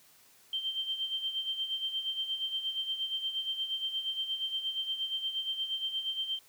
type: tone with tremolo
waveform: sine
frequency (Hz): 3136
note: G7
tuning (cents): 0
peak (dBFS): -29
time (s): 0.53-6.39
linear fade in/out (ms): 2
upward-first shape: sine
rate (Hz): 8.5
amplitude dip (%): 65
effects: white hiss -61 dBFS RMS until 6.48 s + high-pass 60 Hz 12 dB/octave